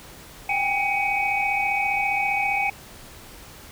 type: tone cluster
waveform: sine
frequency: 775 / 810 / 2254 / 2513 Hz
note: G5 / G#5 / C#7 / D#7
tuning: -20 / -43 / +28 / +17 cents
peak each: -29 / -26 / -25 / -26 dBFS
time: 0.49-2.7 s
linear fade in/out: 5 ms
effects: pink hiss -44 dBFS RMS until 3.71 s